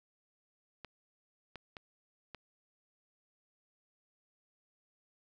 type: clicks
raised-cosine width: 0.3 ms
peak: -29 dBFS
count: 4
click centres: 0.847 / 1.557 / 1.768 / 2.347 s
effects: none